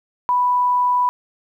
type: tone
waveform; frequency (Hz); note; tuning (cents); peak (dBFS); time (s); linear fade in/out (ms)
sine; 987.8; B5; 0; -14; 0.29-1.09; 0
effects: 9-bit